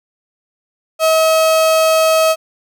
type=tone; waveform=35% pulse; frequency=640 Hz; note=D#5; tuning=49 cents sharp; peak=-8 dBFS; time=0.99-2.36 s; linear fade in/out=50 ms; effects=none